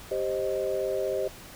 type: chord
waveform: sine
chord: C minor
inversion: second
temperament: equal with one note detuned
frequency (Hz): 392 / 526.3 / 622.3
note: G4 / C5 / Eb5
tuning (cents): 0 / +10 / 0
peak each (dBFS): -30 / -30 / -31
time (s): 0.11-1.28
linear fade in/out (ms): 5
effects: pink hiss -46 dBFS RMS until 1.55 s